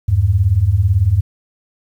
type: beating tone pair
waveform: sine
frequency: 83 / 101 Hz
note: E2 / G#2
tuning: +12 / -48 cents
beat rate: 18 Hz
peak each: -15 / -12 dBFS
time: 0.08-1.21 s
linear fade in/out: 10 ms
effects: 8-bit